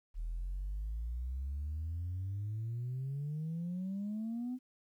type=exponential sweep; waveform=sine; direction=up; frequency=38.89 to 257.4 Hz; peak=-34 dBFS; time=0.14-4.59 s; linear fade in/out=50 ms; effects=tanh soft clip ceiling -33 dBFS + 12-bit